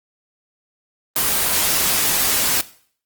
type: noise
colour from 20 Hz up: white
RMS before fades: -18 dBFS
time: 1.16-2.61 s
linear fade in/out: 2 ms
effects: noise-tail reverb RT60 0.5 s tail -17 dB re dry + Opus 24 kbps